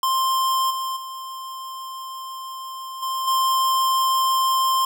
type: tone with level steps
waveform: square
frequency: 1051 Hz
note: C6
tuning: 7 cents sharp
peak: -19 / -25 / -32 / -24 / -18 dBFS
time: 0.03-4.85 s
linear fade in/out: 2 ms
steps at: 0.7 / 0.96 / 3.02 / 3.27 s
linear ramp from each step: 10 ms
effects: none